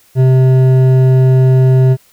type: tone with hard clipping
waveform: sine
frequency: 130 Hz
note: C3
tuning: 11 cents flat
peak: -7 dBFS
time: 0.15-1.97 s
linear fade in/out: 50 ms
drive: 9 dB
effects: white hiss -49 dBFS RMS until 2.12 s